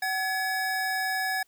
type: tone pair together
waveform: square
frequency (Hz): 756 / 1697.2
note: F#5 / G#6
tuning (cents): +37 / +37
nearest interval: octave + major second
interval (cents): 1400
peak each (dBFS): -31 / -29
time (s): 0.02-1.43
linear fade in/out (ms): 5
effects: white hiss -67 dBFS RMS until 1.47 s